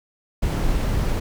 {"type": "noise", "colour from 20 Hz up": "brown", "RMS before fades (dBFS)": -21, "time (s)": [0.42, 1.2], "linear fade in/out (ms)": 10, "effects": []}